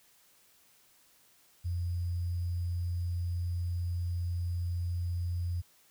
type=tone with sample-and-hold; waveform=sine; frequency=87.31 Hz; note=F2; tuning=in tune; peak=-30 dBFS; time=1.64-5.62 s; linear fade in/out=20 ms; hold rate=4900 Hz; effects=white hiss -64 dBFS RMS until 5.9 s